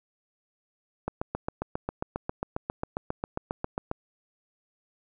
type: click train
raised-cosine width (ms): 1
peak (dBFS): -15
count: 22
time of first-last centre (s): 1.08-3.914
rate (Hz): 7.41
effects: none